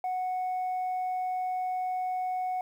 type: tone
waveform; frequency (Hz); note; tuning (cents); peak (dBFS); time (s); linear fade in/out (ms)
sine; 738; F#5; -5; -26; 0.04-2.61; 2
effects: tanh soft clip ceiling -27 dBFS + 10-bit